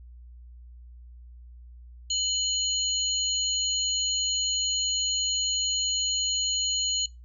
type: tone cluster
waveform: sine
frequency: 2985 / 4198 / 6790 Hz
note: F#7 / C8 / G#8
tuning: +15 / +5 / +37 cents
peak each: -29 dBFS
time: 2.1-7.06 s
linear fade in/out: 5 ms
effects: noise-tail reverb RT60 0.2 s tail -20 dB re dry + added 60 Hz sine -44 dBFS peak until 7.24 s